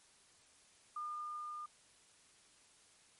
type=tone with level ramp; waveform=sine; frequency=1210 Hz; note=D#6; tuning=49 cents flat; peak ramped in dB=-39 to -43 dBFS; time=0.96-1.66 s; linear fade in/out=5 ms; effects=white hiss -66 dBFS RMS until 3.19 s + MP3 48 kbps